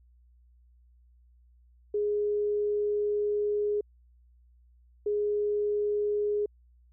sine tone pair in turn, 415.3 / 415.3 Hz, G#4 / G#4, 0 / 0 cents, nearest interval unison, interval 0 cents, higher neither, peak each -25 dBFS, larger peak neither, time 1.94-3.81 / 5.06-6.46 s, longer first, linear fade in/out 5 ms, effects added 60 Hz sine -57 dBFS peak until 6.92 s

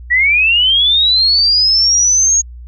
sine linear sweep, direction up, 1895 to 6645 Hz, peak -8 dBFS, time 0.1-2.42 s, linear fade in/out 20 ms, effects added 60 Hz sine -29 dBFS peak until 2.67 s

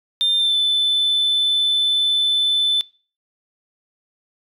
sine tone with pitch glide, 3600 to 3518 Hz, A7 to A7, +39 to -1 cents, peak -13 dBFS, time 0.21-2.81 s, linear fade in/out 0 ms, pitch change -40 cents, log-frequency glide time 0.38-0.56 s, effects noise-tail reverb RT60 0.4 s tail -25 dB re dry + tanh soft clip ceiling -13 dBFS

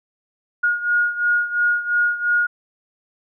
sine beating tone pair, 1435 / 1437.9 Hz, F6 / F#6, +47 / -50 cents, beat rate 2.9 Hz, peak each -18 / -22 dBFS, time 0.63-2.47 s, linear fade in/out 10 ms, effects none

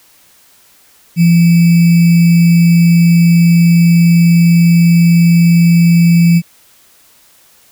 sine tone with sample-and-hold, 169.9 Hz, F3, 47 cents flat, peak -4 dBFS, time 1.16-6.42 s, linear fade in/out 50 ms, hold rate 2450 Hz, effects white hiss -47 dBFS RMS until 7.71 s

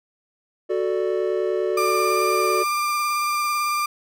triangle chord, D major, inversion first, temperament equal, 370 / 440 / 587.3 Hz, F#4 / A4 / D5, 0 / 0 / 0 cents, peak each -21 / -23 / -25 dBFS, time 0.69-2.64 s, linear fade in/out 20 ms
35% pulse tone with vibrato, 1191 Hz, D6, 24 cents sharp, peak -19 dBFS, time 1.77-3.86 s, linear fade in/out 5 ms, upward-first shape sine, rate 18 Hz, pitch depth 17 cents each way
effects none

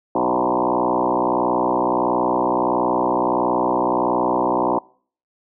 sine tone with frequency modulation, 630 Hz, D#5, 21 cents sharp, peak -16 dBFS, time 0.15-4.79 s, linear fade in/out 5 ms, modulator 61.5 Hz, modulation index 6.2, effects noise-tail reverb RT60 0.5 s tail -25 dB re dry

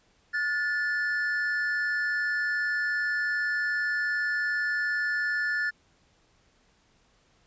triangle tone pair together, 1440 / 1748.7 Hz, F#6 / A6, -47 / -11 cents, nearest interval minor third, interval 336 cents, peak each -29 / -25 dBFS, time 0.33-5.71 s, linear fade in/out 20 ms, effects pink hiss -65 dBFS RMS until 7.46 s + resampled to 16000 Hz

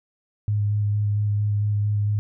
sine tone with vibrato, 103.83 Hz, G#2, in tune, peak -19 dBFS, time 0.48-2.19 s, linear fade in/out 0 ms, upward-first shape square, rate 4.4 Hz, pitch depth 11 cents each way, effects none

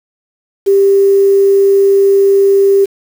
sine tone with quantisation, 394.6 Hz, G4, 11 cents sharp, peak -5 dBFS, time 0.66-2.86 s, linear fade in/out 20 ms, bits 5, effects none

